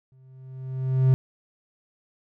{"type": "tone with exponential growth", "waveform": "triangle", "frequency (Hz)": 130.81, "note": "C3", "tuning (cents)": 0, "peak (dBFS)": -11, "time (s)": [0.12, 1.14], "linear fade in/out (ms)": 0, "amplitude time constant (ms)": 220, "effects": []}